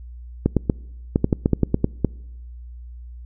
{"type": "clicks", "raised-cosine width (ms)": 3, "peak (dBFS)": -3, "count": 12, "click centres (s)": [0.46, 0.567, 0.698, 1.159, 1.244, 1.328, 1.459, 1.533, 1.633, 1.744, 1.844, 2.047], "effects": ["noise-tail reverb RT60 1.0 s tail -26 dB re dry", "added 60 Hz sine -35 dBFS peak until 3.25 s"]}